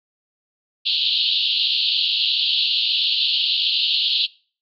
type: band-pass noise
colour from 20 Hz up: white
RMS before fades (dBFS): -20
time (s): 0.85-4.27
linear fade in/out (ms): 20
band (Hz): 2800 to 4400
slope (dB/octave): 96
effects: noise-tail reverb RT60 0.4 s tail -22 dB re dry